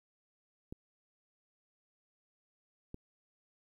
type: clicks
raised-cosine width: 3 ms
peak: -30 dBFS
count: 2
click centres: 0.725 / 2.944 s
effects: 11-bit